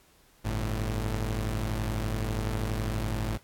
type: tone pair together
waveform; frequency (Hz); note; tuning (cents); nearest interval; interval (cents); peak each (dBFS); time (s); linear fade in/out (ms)
sawtooth; 48.97 / 110; G1 / A2; -1 / 0; octave + major second; 1401; -27; 0.44-3.38; 20
effects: pink hiss -61 dBFS RMS until 3.43 s + AAC 64 kbps

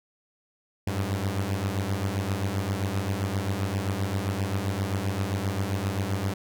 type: beating tone pair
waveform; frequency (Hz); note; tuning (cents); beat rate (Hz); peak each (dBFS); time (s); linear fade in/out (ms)
sawtooth; 94.3 / 101.9; F#2 / G#2; +33 / -32; 7.6; -25; 0.87-6.34; 5
effects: none

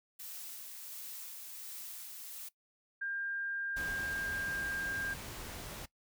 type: noise with tremolo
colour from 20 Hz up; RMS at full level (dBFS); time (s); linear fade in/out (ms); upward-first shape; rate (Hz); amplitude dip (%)
blue; -45; 0.19-2.49; 10; sine; 1.4; 25
type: tone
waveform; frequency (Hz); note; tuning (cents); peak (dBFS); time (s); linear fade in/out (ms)
sine; 1600; G6; +35; -35; 3.01-5.14; 10
type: noise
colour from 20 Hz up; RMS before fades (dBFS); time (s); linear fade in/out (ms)
pink; -45; 3.76-5.86; 10
effects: noise-tail reverb RT60 0.1 s tail -19 dB re dry

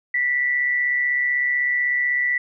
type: tone with amplitude modulation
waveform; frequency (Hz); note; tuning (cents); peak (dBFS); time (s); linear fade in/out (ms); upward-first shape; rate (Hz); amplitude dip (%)
sine; 1965; B6; -9; -16; 0.14-2.38; 5; sine; 136; 45
effects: none

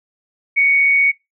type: tone with amplitude modulation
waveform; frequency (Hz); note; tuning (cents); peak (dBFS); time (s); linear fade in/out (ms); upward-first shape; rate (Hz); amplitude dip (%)
sine; 2231; C#7; +11; -9; 0.56-1.12; 20; sine; 155; 30
effects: noise-tail reverb RT60 0.2 s tail -23 dB re dry

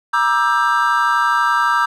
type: chord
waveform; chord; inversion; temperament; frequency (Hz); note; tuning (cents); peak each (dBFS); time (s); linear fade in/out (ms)
triangle; E half-diminished seventh; second; just; 949.3 / 1186.7 / 1318.5 / 1582.2; Bb5 / D6 / E6 / G6; +31 / +18 / 0 / +16; -17; 0.13-1.86; 10
effects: none

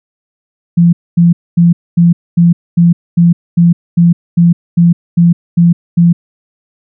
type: tone bursts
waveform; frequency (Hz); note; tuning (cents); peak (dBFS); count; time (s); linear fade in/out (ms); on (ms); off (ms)
sine; 171.2; F3; -34; -3; 14; 0.77-6.13; 10; 160; 240
effects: none

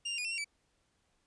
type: tone with pitch steps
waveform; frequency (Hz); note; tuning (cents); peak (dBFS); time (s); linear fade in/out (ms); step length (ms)
sawtooth; 2801 / 2783 / 2453 / 2699 / 2751 / 2306; F7 / F7 / D#7 / E7 / F7 / D7; +4 / -7 / -25 / +40 / -27 / -32; -31; 0.05-0.446; 10; 66
effects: pink hiss -75 dBFS RMS until 1.26 s + resampled to 22050 Hz

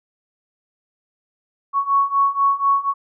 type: beating tone pair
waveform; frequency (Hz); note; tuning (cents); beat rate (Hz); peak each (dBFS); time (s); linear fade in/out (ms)
sine; 1108.7 / 1112.8; C#6 / C#6; 0 / +6; 4.1; -19 / -17; 1.73-2.94; 50
effects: none

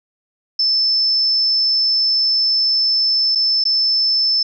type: tone with dropouts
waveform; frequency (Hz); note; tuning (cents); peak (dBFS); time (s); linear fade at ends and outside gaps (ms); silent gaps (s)
sine; 5274; E8; 0; -13; 0.59-4.43; 5; 3.351-3.355 / 3.64-3.652
effects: none

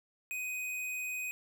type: tone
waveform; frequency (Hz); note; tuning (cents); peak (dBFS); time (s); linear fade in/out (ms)
square; 2501; D#7; +8; -36; 0.31-1.31; 0
effects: none

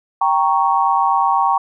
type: chord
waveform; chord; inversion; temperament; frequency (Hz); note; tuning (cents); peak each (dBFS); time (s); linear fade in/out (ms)
sine; G diminished; none; equal; 784 / 932.3 / 1108.7; G5 / Bb5 / Db6; 0 / 0 / 0; -17; 0.21-1.58; 5
effects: none

